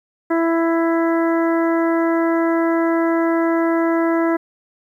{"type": "harmonic tone", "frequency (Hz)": 331.6, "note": "E4", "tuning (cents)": 10, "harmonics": [1, 2, 3, 4, 5, 6], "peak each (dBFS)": [-16, -22, -26, -28, -30, -32], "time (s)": [0.3, 4.37], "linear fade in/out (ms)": 10, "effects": ["9-bit"]}